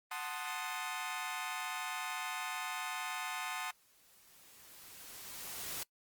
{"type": "chord", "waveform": "20% pulse", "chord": "F# diminished seventh", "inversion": "none", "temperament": "equal", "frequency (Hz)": [740, 880, 1046.5, 1244.5], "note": ["F#5", "A5", "C6", "Eb6"], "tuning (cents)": [0, 0, 0, 0], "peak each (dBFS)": -39, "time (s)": [0.11, 3.71], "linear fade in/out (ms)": 5}
{"type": "noise with exponential growth", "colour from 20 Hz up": "white", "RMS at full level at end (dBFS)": -40, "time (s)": [3.02, 5.83], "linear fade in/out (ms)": 1, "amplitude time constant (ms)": 610}
{"effects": ["noise-tail reverb RT60 0.1 s tail -22 dB re dry", "Opus 32 kbps"]}